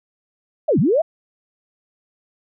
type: linear two-way sweep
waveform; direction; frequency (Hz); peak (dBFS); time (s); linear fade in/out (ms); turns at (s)
sine; down then up; 687 to 123.4 to 687; -13; 0.68-1.02; 10; 0.79
effects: none